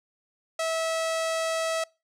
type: tone with low-pass filter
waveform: sawtooth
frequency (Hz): 650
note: E5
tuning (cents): -24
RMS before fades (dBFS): -28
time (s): 0.59-1.84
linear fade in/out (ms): 5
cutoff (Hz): 9000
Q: 1.1
effects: noise-tail reverb RT60 0.3 s tail -26 dB re dry